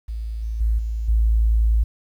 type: tone with level steps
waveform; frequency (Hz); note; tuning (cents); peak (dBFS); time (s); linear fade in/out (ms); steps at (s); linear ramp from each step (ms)
sine; 55.3; A1; +9; -25 / -23 / -16 / -22 / -14; 0.08-1.84; 10; 0.42 / 0.6 / 0.78 / 1.08; 10
effects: 9-bit